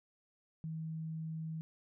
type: tone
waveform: sine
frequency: 160 Hz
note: D#3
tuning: 49 cents sharp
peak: -38 dBFS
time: 0.64-1.61 s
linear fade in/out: 0 ms
effects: none